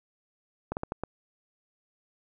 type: slowing click train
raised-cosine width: 1 ms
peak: -17 dBFS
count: 5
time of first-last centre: 0.72-1.036 s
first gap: 49 ms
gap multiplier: 1.33
effects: none